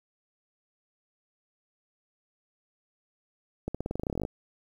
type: accelerating click train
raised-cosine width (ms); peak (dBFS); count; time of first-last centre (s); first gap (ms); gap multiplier
2; -18; 17; 3.68-4.251; 66; 0.91
effects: 9-bit